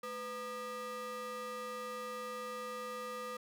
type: ring-modulated tone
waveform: square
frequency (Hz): 359.1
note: F4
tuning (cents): +48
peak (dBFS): -38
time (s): 0.03-3.37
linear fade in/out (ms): 5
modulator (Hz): 860
effects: none